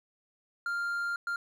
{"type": "tone bursts at uneven times", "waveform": "triangle", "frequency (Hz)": 1396.9, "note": "F6", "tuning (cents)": 0, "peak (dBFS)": -28, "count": 2, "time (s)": [[0.66, 1.16], [1.27, 1.36]], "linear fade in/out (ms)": 2, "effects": []}